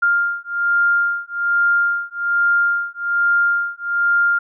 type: beating tone pair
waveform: sine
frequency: 1400 / 1401.2 Hz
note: F6 / F6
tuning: +4 / +5 cents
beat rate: 1.2 Hz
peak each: -18 / -18 dBFS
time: 0.02-4.39 s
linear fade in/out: 10 ms
effects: none